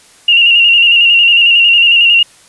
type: tone with vibrato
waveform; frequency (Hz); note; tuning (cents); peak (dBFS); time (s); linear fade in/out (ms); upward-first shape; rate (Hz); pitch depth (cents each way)
sine; 2794; F7; 0; -4; 0.28-2.23; 5; square; 11; 35
effects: white hiss -43 dBFS RMS until 2.48 s + resampled to 24000 Hz